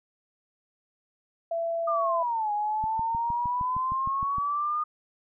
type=tone; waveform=sine; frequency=669 Hz; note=E5; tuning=25 cents sharp; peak=-26 dBFS; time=1.51-2.23 s; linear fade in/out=5 ms
type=exponential two-way sweep; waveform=sine; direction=down then up; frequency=1227 to 826 to 1227 Hz; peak=-25 dBFS; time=1.87-4.84 s; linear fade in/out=10 ms; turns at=2.52 s
type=click train; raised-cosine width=5 ms; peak=-26 dBFS; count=11; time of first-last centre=2.84-4.383 s; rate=6.48 Hz
effects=none